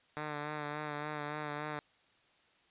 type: tone with vibrato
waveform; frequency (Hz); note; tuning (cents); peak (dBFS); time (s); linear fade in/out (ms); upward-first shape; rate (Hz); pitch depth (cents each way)
5% pulse; 149.4; D3; +30; -26; 0.17-1.79; 0; sine; 3.5; 32
effects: white hiss -68 dBFS RMS until 2.7 s + resampled to 8000 Hz